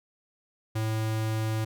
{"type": "tone", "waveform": "square", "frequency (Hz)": 110, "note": "A2", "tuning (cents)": 0, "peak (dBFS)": -27, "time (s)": [0.75, 1.65], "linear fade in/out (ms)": 10, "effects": []}